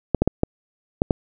clicks, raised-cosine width 2 ms, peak -3 dBFS, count 6, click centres 0.147 / 0.22 / 0.276 / 0.434 / 1.019 / 1.108 s, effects none

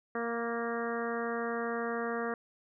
harmonic tone with a mistuned harmonic, 233.1 Hz, A#3, in tune, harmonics 1 / 2 / 3 / 4 / 5 / 6 / 7 / 8, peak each -38 / -35 / -40 / -47 / -40 / -43 / -43 / -44 dBFS, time 0.15-2.34 s, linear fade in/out 2 ms, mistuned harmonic 4, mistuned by +15 cents, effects none

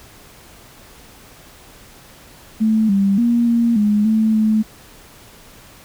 sine tone with pitch steps, 219.2 / 197.2 / 236.5 / 233.9 / 208.7 / 219.5 / 217 Hz, A3 / G3 / A#3 / A#3 / G#3 / A3 / A3, -6 / +11 / +25 / +6 / +9 / -4 / -24 cents, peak -12 dBFS, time 2.6-4.63 s, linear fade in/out 20 ms, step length 290 ms, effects pink hiss -44 dBFS RMS until 5.84 s

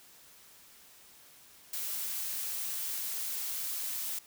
blue noise, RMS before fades -36 dBFS, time 1.73-4.19 s, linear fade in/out 5 ms, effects white hiss -57 dBFS RMS until 4.26 s

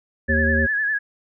sine tone with vibrato, 1700 Hz, G#6, 40 cents sharp, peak -19 dBFS, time 0.28-0.99 s, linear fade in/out 20 ms, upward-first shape sine, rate 9.9 Hz, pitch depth 58 cents each way
harmonic tone, 77.78 Hz, D#2, in tune, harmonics 1 / 3 / 5 / 7, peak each -21 / -23 / -29 / -26 dBFS, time 0.28-0.67 s, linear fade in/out 20 ms
effects none

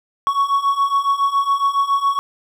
triangle beating tone pair, 1108.7 / 1115.9 Hz, C#6 / C#6, 0 / +11 cents, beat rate 7.2 Hz, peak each -18 / -15 dBFS, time 0.27-2.19 s, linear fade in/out 0 ms, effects none

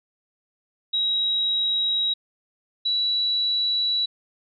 sine tone pair in turn, 3837 / 3929 Hz, A#7 / B7, +49 / -10 cents, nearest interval unison, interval 41 cents, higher second, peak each -20 dBFS, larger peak neither, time 0.93-2.14 / 2.85-4.06 s, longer neither, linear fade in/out 10 ms, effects none

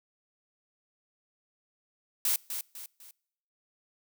blue noise with echo, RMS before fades -27 dBFS, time 2.25-2.36 s, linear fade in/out 2 ms, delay 250 ms, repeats 3, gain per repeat -8 dB, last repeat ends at 3.11 s, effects noise-tail reverb RT60 0.8 s tail -26 dB re dry

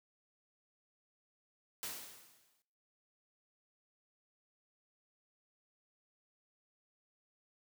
white noise with exponential decay, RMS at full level -40 dBFS, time 1.83-2.62 s, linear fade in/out 0 ms, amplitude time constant 170 ms, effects noise-tail reverb RT60 0.6 s tail -18 dB re dry + high-pass 100 Hz 12 dB/octave

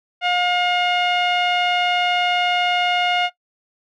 sawtooth tone with low-pass filter, 714 Hz, F5, 38 cents sharp, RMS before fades -19 dBFS, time 0.21-3.3 s, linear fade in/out 50 ms, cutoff 2700 Hz, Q 3.1, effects noise-tail reverb RT60 0.1 s tail -17 dB re dry

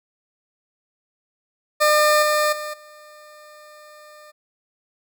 20% pulse tone with level steps, 603 Hz, D5, 46 cents sharp, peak -9 / -12 / -23 / -38 dBFS, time 1.8-4.32 s, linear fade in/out 20 ms, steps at 2.22 / 2.52 / 2.73 s, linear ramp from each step 10 ms, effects none

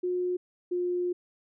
sine tone pair in turn, 360.3 / 356 Hz, F#4 / F4, -46 / +33 cents, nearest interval unison, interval 21 cents, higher first, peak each -26 dBFS, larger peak neither, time 0.03-0.37 / 0.71-1.13 s, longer second, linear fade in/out 10 ms, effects none

